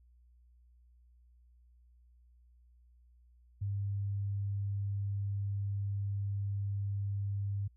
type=tone; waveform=sine; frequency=100 Hz; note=G2; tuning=35 cents sharp; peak=-32 dBFS; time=3.61-7.68 s; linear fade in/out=10 ms; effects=added 60 Hz sine -60 dBFS peak until 7.76 s